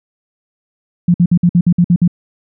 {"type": "tone bursts", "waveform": "sine", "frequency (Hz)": 174.61, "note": "F3", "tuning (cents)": 0, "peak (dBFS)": -6, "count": 9, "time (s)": [1.08, 2.078], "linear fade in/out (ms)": 5, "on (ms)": 62, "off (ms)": 55, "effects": []}